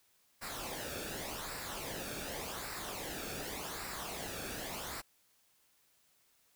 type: noise with flanger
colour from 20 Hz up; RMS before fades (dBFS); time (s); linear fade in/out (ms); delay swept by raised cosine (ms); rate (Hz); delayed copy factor
pink; -42; 0.41-5.02; 20; 0.31 to 1.01; 0.87; -0.6
effects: white hiss -71 dBFS RMS until 6.55 s